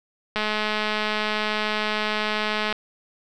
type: click train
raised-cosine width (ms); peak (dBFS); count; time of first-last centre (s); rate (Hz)
0.3; -9; 505; 0.36-2.726; 213
effects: none